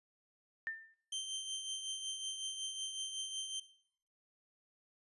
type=tone with exponential decay; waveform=sine; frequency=1795 Hz; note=A6; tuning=34 cents sharp; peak=-34 dBFS; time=0.67-0.94 s; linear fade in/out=0 ms; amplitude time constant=58 ms
type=tone with tremolo; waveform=sawtooth; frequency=3129 Hz; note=G7; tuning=4 cents flat; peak=-33 dBFS; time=1.12-3.6 s; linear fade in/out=5 ms; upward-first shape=triangle; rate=5.4 Hz; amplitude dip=50%
effects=noise-tail reverb RT60 0.6 s tail -17 dB re dry + resampled to 24000 Hz